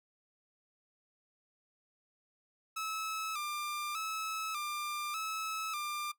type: tone with vibrato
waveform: sawtooth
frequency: 1244.5 Hz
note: D#6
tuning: in tune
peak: -32 dBFS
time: 2.76-6.12 s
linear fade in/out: 10 ms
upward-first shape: square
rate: 0.84 Hz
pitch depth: 73 cents each way
effects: noise-tail reverb RT60 0.1 s tail -18 dB re dry